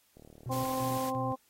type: click train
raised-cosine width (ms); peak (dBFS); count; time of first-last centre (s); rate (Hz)
2; -39; 31; 0.17-0.959; 38
type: tone with tremolo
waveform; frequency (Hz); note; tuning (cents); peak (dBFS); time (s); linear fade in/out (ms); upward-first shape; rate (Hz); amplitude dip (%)
triangle; 123.7; B2; +3; -33; 0.46-1.33; 5; square; 2.9; 80
type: harmonic tone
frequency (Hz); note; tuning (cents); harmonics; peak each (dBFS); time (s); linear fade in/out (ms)
261.6; C4; 0; 1 / 2 / 3 / 4; -36 / -36 / -36 / -36; 0.49-1.36; 20
type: noise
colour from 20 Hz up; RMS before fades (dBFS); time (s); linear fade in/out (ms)
white; -43; 0.51-1.11; 20
effects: white hiss -68 dBFS RMS until 1.49 s + AAC 48 kbps